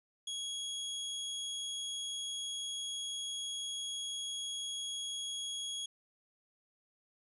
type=tone; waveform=sawtooth; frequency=3322 Hz; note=G#7; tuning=in tune; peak=-34 dBFS; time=0.27-5.86 s; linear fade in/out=5 ms; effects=resampled to 24000 Hz